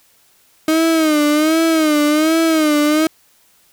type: tone with vibrato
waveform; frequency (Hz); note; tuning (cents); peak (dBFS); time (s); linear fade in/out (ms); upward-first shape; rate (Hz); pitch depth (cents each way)
35% pulse; 311.1; D#4; 0; -10; 0.68-3.07; 2; sine; 1.3; 91
effects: white hiss -54 dBFS RMS until 3.72 s